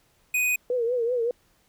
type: tone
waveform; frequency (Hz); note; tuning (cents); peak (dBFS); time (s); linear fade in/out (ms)
square; 2491; D#7; +1; -22; 0.34-0.56; 5
type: tone with vibrato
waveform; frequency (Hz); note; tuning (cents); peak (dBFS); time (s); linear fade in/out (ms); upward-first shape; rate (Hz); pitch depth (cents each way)
sine; 479.7; A#4; +50; -22; 0.7-1.31; 2; triangle; 5.2; 110
effects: pink hiss -64 dBFS RMS until 1.68 s